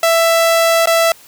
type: tone with dropouts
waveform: sawtooth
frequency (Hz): 663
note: E5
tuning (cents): +10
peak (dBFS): -6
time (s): 0.03-1.12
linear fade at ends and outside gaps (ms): 2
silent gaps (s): 0.858-0.872
effects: white hiss -43 dBFS RMS until 1.27 s